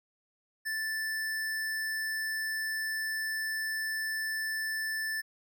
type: tone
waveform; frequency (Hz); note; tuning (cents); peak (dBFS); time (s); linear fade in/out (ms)
square; 1760; A6; 0; -32; 0.65-5.22; 20
effects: none